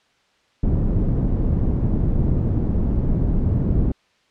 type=low-pass noise; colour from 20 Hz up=pink; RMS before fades=-19 dBFS; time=0.63-3.92 s; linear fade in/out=5 ms; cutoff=240 Hz; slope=12 dB/octave; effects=white hiss -61 dBFS RMS until 4.3 s + low-pass 4000 Hz 12 dB/octave

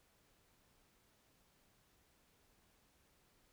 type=silence; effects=pink hiss -73 dBFS RMS until 3.52 s

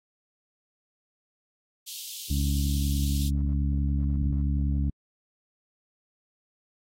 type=high-pass noise; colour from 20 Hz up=pink; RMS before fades=-39 dBFS; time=1.86-3.3 s; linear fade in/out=20 ms; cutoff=3000 Hz; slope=48 dB/octave
type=harmonic tone; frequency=70.5 Hz; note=C#2; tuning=30 cents sharp; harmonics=1 / 2 / 3 / 4; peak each=-24 / -30 / -34 / -36 dBFS; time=2.3-4.9 s; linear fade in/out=5 ms
effects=AAC 48 kbps

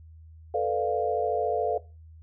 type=chord; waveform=sine; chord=B half-diminished seventh; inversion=third; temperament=equal; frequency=440 / 493.9 / 587.3 / 698.5 Hz; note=A4 / B4 / D5 / F5; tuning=0 / 0 / 0 / 0 cents; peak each=-28 / -30 / -31 / -28 dBFS; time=0.54-1.78 s; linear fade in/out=5 ms; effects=noise-tail reverb RT60 0.3 s tail -19 dB re dry + added 80 Hz sine -46 dBFS peak until 2.22 s

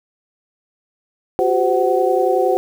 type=tone cluster; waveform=sine; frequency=359.2 / 389.8 / 516 / 748 Hz; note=F4 / G4 / C5 / F#5; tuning=+49 / -10 / -24 / +19 cents; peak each=-19 / -19 / -18 / -19 dBFS; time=1.39-2.57 s; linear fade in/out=0 ms; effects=7-bit

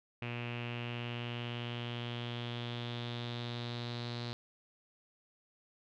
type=tone with low-pass filter sweep; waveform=sawtooth; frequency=119.6 Hz; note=A#2; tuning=45 cents sharp; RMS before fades=-40 dBFS; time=0.22-4.33 s; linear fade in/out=0 ms; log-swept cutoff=2600 to 4100 Hz; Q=5.8; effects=none

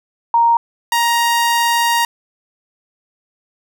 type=tone pair in turn; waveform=sine / sawtooth; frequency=932.3 / 938.2 Hz; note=A#5 / A#5; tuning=0 / +11 cents; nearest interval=unison; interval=11 cents; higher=second; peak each=-9 dBFS; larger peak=neither; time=0.34-0.57 / 0.92-2.05 s; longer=second; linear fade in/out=2 ms; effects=none

